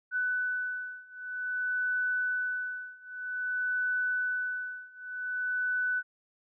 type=beating tone pair; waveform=sine; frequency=1495 / 1495.52 Hz; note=F#6 / F#6; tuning=+17 / +18 cents; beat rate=0.52 Hz; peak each=-33 / -32 dBFS; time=0.11-6.03 s; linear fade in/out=50 ms; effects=none